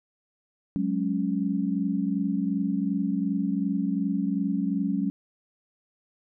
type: chord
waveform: sine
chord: F# suspended second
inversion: none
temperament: equal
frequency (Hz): 185 / 207.7 / 277.2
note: F#3 / G#3 / C#4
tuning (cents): 0 / 0 / 0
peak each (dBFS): -28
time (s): 0.76-5.1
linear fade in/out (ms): 0
effects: none